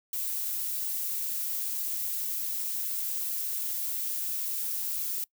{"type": "noise", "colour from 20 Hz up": "violet", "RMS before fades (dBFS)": -32, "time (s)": [0.13, 5.24], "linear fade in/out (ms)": 2, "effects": ["noise-tail reverb RT60 0.1 s tail -23 dB re dry"]}